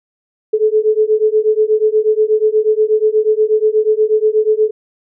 sine beating tone pair, 427.6 / 435.9 Hz, A4 / A4, -49 / -16 cents, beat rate 8.3 Hz, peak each -13 dBFS, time 0.53-4.71 s, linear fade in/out 10 ms, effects none

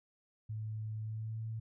sine tone with pitch glide, 108.7 to 111.63 Hz, A2 to A2, -21 to +25 cents, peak -37 dBFS, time 0.49-1.6 s, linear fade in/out 10 ms, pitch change +46 cents, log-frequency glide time 1-1.46 s, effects none

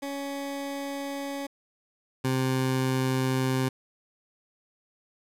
20% pulse tone pair in turn, 279.4 / 130.61 Hz, C#4 / C3, +14 / -3 cents, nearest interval octave + minor second, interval 1317 cents, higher first, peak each -27 / -19 dBFS, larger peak second, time 0.02-1.47 / 2.24-3.69 s, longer neither, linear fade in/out 10 ms, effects resampled to 32000 Hz + 9-bit

